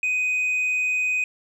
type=tone with tanh clipping; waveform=sine; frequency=2501 Hz; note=D#7; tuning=8 cents sharp; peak=-21 dBFS; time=0.03-1.24 s; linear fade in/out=2 ms; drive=2 dB; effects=none